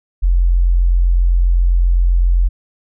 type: tone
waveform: sine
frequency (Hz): 43.82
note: F1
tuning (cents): +7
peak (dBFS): -9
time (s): 0.22-2.49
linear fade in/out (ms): 20
effects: none